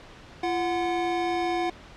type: tone pair together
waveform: square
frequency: 342.6 / 734 Hz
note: F4 / F#5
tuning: -33 / -14 cents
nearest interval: octave + minor second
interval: 1319 cents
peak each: -28 dBFS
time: 0.43-1.7 s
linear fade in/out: 5 ms
effects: pink hiss -47 dBFS RMS until 1.96 s + low-pass 4000 Hz 12 dB/octave